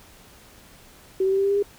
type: tone with pitch steps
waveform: sine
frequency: 380 / 384.2 / 388.4 / 392.7 / 397.1 / 401.4 / 405.9 Hz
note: F#4 / G4 / G4 / G4 / G4 / G4 / G#4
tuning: +46 / -35 / -16 / +3 / +22 / +41 / -40 cents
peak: -18 dBFS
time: 1.2-1.627 s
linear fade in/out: 5 ms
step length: 61 ms
effects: pink hiss -50 dBFS RMS until 1.78 s